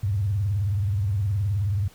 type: tone with vibrato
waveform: sine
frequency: 99.7 Hz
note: G2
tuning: 30 cents sharp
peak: -21 dBFS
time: 0.03-1.88 s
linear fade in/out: 5 ms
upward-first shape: triangle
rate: 19 Hz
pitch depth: 210 cents each way
effects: pink hiss -53 dBFS RMS until 1.94 s